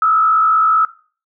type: tone with frequency modulation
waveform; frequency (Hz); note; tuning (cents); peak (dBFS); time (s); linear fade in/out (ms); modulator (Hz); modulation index
sine; 1300; E6; -24; -10; 0.02-0.85; 2; 55.4; 0.74
effects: noise-tail reverb RT60 0.4 s tail -18 dB re dry